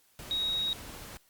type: tone in noise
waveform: sine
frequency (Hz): 3790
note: A#7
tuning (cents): +28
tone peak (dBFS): -28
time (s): 0.31-0.73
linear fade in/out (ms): 0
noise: pink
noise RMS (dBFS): -45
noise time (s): 0.19-1.17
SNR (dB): +14
effects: white hiss -66 dBFS RMS until 1.29 s + Opus 48 kbps